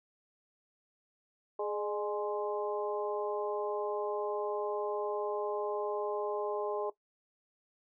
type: harmonic tone with a mistuned harmonic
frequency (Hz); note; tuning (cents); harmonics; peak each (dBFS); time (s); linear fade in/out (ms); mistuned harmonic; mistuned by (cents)
208.8; G#3; +10; 2 / 3 / 4 / 5; -34 / -38 / -40 / -42; 1.59-6.9; 5; 3; -52
effects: noise-tail reverb RT60 0.1 s tail -17 dB re dry